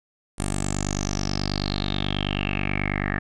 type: tone with low-pass filter sweep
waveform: 10% pulse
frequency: 49.27 Hz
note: G1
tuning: 10 cents sharp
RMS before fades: -26 dBFS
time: 0.38-3.19 s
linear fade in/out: 10 ms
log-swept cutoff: 9100 to 1800 Hz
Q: 8.8
effects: none

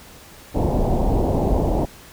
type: low-pass noise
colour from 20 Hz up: pink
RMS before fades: -19 dBFS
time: 0.54-1.86 s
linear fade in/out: 20 ms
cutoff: 870 Hz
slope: 48 dB/octave
effects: pink hiss -44 dBFS RMS until 2.12 s

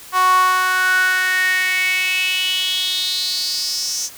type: tone with high-pass filter sweep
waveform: sawtooth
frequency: 370 Hz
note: F#4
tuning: in tune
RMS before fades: -18 dBFS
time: 0.12-4.1 s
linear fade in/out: 50 ms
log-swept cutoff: 1000 to 6100 Hz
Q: 6.6
effects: white hiss -39 dBFS RMS until 4.17 s

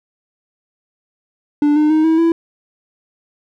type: tone with pitch steps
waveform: triangle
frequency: 293.7 / 302.8 / 312.2 / 322 / 332 Hz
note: D4 / D#4 / D#4 / E4 / E4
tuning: 0 / -47 / +6 / -41 / +12 cents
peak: -8 dBFS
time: 1.62-2.32 s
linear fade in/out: 2 ms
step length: 140 ms
effects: none

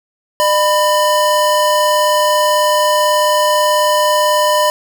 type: tone pair together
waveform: square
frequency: 604 / 993.9 Hz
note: D5 / B5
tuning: +48 / +11 cents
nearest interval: major sixth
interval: 863 cents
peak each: -14 dBFS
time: 0.4-4.7 s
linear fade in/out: 0 ms
effects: none

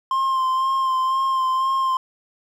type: tone with vibrato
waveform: triangle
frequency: 1054 Hz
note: C6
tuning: 12 cents sharp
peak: -16 dBFS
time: 0.11-1.97 s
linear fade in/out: 2 ms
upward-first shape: sine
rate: 2 Hz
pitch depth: 24 cents each way
effects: none

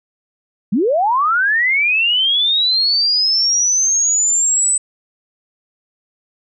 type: linear sweep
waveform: sine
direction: up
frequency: 172.2 to 8090 Hz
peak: -12 dBFS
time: 0.72-4.78 s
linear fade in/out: 10 ms
effects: none

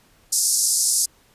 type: band-pass noise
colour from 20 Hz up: white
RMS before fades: -20 dBFS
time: 0.32-1.06 s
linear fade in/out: 10 ms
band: 4900 to 11000 Hz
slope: 48 dB/octave
effects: pink hiss -57 dBFS RMS until 1.34 s + resampled to 32000 Hz

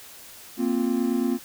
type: chord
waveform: triangle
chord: Bb suspended second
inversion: none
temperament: just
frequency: 233.1 / 262.2 / 349.6 Hz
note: Bb3 / C4 / F4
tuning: 0 / +4 / +2 cents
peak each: -23 / -23 / -26 dBFS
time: 0.57-1.39 s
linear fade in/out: 50 ms
effects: white hiss -45 dBFS RMS until 1.44 s

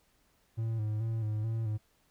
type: tone with vibrato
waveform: triangle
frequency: 110 Hz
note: A2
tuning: in tune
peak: -28 dBFS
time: 0.57-1.78 s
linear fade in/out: 20 ms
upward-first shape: square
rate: 2.3 Hz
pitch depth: 46 cents each way
effects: pink hiss -70 dBFS RMS until 2.1 s

